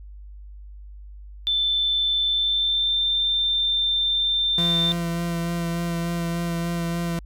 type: tone with pitch glide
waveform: sine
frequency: 3534 to 3579 Hz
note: A7 to A7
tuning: +7 to +29 cents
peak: -19 dBFS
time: 1.47-4.92 s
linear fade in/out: 0 ms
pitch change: +22 cents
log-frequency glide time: 2.27-3.02 s
type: tone with vibrato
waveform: 40% pulse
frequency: 170 Hz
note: F3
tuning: 46 cents flat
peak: -23 dBFS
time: 4.58-7.19 s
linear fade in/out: 2 ms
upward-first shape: sine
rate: 3.4 Hz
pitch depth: 15 cents each way
effects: added 50 Hz sine -38 dBFS peak until 7.25 s